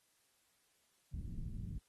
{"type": "low-pass noise", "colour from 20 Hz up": "pink", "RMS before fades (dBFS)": -43, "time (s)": [1.13, 1.79], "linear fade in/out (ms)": 10, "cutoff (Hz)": 200, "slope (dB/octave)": 24, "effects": ["white hiss -75 dBFS RMS until 1.88 s", "AAC 32 kbps"]}